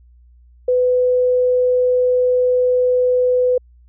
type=tone; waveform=sine; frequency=500 Hz; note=B4; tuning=21 cents sharp; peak=-12 dBFS; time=0.68-3.58 s; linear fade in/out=5 ms; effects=added 60 Hz sine -45 dBFS peak until 3.88 s